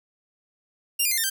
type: tone with pitch steps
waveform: 5% pulse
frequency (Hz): 2794 / 2418 / 2093 / 1811.7 / 1568.1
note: F7 / D7 / C7 / A#6 / G6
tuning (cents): 0 / +50 / 0 / -50 / 0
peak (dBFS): -12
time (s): 0.99-1.3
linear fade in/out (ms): 10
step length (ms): 62
effects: none